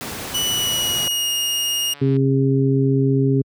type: noise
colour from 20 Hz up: pink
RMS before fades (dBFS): -29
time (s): 0.01-1.08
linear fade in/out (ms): 0
type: tone with pitch glide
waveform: sawtooth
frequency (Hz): 2960 to 2853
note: F#7 to F7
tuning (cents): 0 to +36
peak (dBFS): -16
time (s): 0.34-1.94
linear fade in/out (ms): 10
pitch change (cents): -64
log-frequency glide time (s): 0.49-1.31
type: click train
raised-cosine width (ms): 0.3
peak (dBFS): -25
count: 152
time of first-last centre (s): 1.11-2.166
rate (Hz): 143
type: harmonic tone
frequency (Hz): 135.3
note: C#3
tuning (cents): -42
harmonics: 1 / 2 / 3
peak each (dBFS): -16 / -19 / -21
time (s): 2.01-3.42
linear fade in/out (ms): 10
effects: high-pass 80 Hz 12 dB/octave